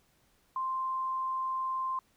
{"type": "tone", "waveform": "sine", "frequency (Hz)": 1046.5, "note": "C6", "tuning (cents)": 0, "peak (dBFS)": -30, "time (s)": [0.56, 1.99], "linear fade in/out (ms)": 2, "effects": ["pink hiss -69 dBFS RMS until 2.16 s"]}